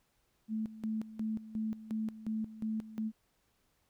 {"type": "tone with tremolo", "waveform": "sine", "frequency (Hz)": 218.9, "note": "A3", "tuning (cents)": -9, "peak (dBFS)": -32, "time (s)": [0.48, 3.12], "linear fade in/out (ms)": 50, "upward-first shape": "square", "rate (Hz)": 2.8, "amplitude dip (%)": 80, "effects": ["pink hiss -75 dBFS RMS until 3.89 s"]}